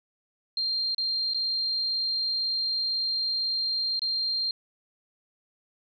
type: tone with dropouts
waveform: sine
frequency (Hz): 4186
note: C8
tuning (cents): 0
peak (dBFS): -25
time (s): 0.57-4.51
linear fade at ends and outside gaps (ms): 2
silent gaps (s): 0.947-0.981 / 1.336-1.345 / 3.994-4.018
effects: none